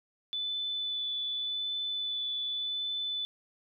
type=tone with vibrato; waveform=sine; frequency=3489 Hz; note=A7; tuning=15 cents flat; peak=-31 dBFS; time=0.33-3.25 s; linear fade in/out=0 ms; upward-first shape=sine; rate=0.86 Hz; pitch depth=10 cents each way; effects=none